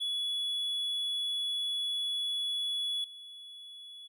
triangle tone with level steps, 3397 Hz, G#7, 38 cents sharp, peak -29 / -44 dBFS, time 0-4.08 s, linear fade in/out 20 ms, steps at 3.04 s, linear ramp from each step 2 ms, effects none

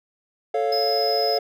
triangle chord, A augmented, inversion none, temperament equal, 440 / 554.4 / 698.5 Hz, A4 / C#5 / E#5, 0 / 0 / 0 cents, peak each -22 / -24 / -22 dBFS, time 0.54-1.39 s, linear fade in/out 5 ms
triangle tone, 5090 Hz, D#8, 39 cents sharp, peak -23 dBFS, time 0.72-1.38 s, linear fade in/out 5 ms
effects none

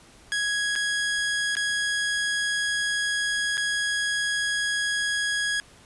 sawtooth tone with dropouts, 1661.2 Hz, G#6, in tune, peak -20 dBFS, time 0.32-5.6 s, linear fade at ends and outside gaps 0 ms, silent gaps 0.754-0.76 / 1.553-1.568 / 3.571-3.578 s, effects pink hiss -52 dBFS RMS until 5.85 s + resampled to 24000 Hz

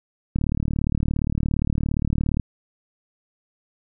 click train, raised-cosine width 5 ms, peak -10 dBFS, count 77, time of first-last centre 0.36-2.398 s, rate 37.3 Hz, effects none

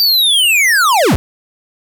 square linear sweep, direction down, 4699 to 41.2 Hz, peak -9 dBFS, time 0-1.16 s, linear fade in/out 0 ms, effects 8-bit

